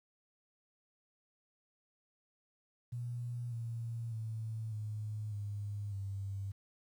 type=tone with pitch steps; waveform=sine; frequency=120.5 / 115.72 / 111.14 / 106.73 / 102.51 / 98.44 Hz; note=B2 / A#2 / A2 / G#2 / G#2 / G2; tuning=-42 / -12 / +18 / +48 / -22 / +8 cents; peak=-37 dBFS; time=2.92-6.52 s; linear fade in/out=10 ms; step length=600 ms; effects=11-bit